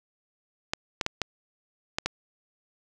clicks, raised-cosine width 0.2 ms, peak -9 dBFS, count 6, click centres 0.735 / 1.012 / 1.064 / 1.217 / 1.985 / 2.06 s, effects none

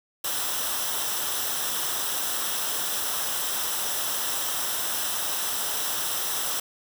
white noise with comb filter, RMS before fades -28 dBFS, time 0.24-6.6 s, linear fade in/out 5 ms, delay 0.44 ms, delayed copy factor -0.6, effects none

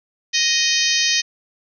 harmonic tone, 622.3 Hz, D#5, in tune, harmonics 3 / 4 / 5 / 6 / 7 / 8 / 9 / 10, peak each -24 / -24 / -24 / -24 / -24 / -24 / -24 / -24 dBFS, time 0.33-1.22 s, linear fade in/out 20 ms, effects none

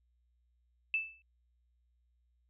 sine tone with exponential decay, 2637 Hz, E7, in tune, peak -26 dBFS, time 0.94-1.22 s, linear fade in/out 1 ms, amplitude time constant 60 ms, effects added 60 Hz sine -70 dBFS peak until 2.49 s

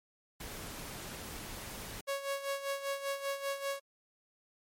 pink noise, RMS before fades -44 dBFS, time 0.4-2.01 s, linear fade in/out 5 ms
sawtooth tone with tremolo, 554.4 Hz, C#5, in tune, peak -28 dBFS, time 2.07-3.8 s, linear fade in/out 20 ms, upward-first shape sine, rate 5.1 Hz, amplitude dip 70%
effects MP3 64 kbps

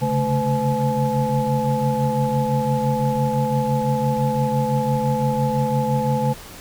sine tone cluster, 135.2 / 141.1 / 218.7 / 506 / 854 Hz, C#3 / C#3 / A3 / B4 / G#5, -43 / +31 / -10 / +42 / +48 cents, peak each -24 dBFS, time 0.01-6.34 s, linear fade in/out 20 ms, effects pink hiss -39 dBFS RMS until 6.6 s

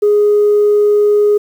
sine tone, 415.3 Hz, G#4, in tune, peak -6 dBFS, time 0.02-1.38 s, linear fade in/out 10 ms, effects tanh soft clip ceiling -4 dBFS + 7-bit

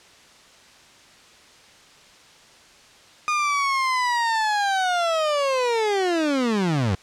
30% pulse linear sweep, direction down, 1227 to 87.31 Hz, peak -17 dBFS, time 3.28-6.95 s, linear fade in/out 0 ms, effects white hiss -50 dBFS RMS until 7.02 s + low-pass 6000 Hz 12 dB/octave

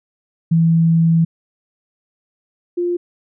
sine tone pair in turn, 164.81 / 350.6 Hz, E3 / F4, 0 / +7 cents, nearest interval octave + minor second, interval 1307 cents, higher second, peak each -10 / -16 dBFS, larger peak first, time 0.51-1.25 / 2.77-2.97 s, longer first, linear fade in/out 10 ms, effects none

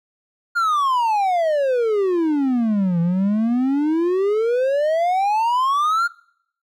triangle exponential two-way sweep, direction down then up, 1428 to 166.4 to 1428 Hz, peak -14 dBFS, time 0.55-6.08 s, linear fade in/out 20 ms, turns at 3 s, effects noise-tail reverb RT60 0.7 s tail -24 dB re dry

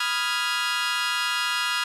20% pulse chord, F half-diminished seventh, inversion second, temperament equal, 987.8 / 1244.5 / 1396.9 / 1661.2 Hz, Cb6 / Eb6 / F6 / Ab6, 0 / 0 / 0 / 0 cents, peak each -26 / -25 / -22 / -24 dBFS, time 0-1.84 s, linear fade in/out 5 ms, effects low-pass 9000 Hz 12 dB/octave + 9-bit

